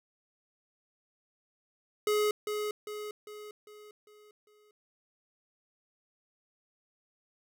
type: tone with echo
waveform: square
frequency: 421 Hz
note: G#4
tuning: 24 cents sharp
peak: -26 dBFS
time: 2.07-2.31 s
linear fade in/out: 2 ms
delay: 400 ms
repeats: 6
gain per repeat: -6 dB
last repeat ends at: 4.71 s
effects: none